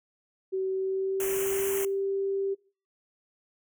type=tone with pitch glide; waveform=sine; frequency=380 to 392 Hz; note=F#4 to G4; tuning=+46 to 0 cents; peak=-26 dBFS; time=0.52-2.55 s; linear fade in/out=20 ms; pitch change=+54 cents; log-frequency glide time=0.7-1.65 s
type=band-stop noise; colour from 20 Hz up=white; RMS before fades=-34 dBFS; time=1.2-1.85 s; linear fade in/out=2 ms; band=3100 to 5900 Hz; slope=96 dB/octave
effects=noise-tail reverb RT60 0.4 s tail -22 dB re dry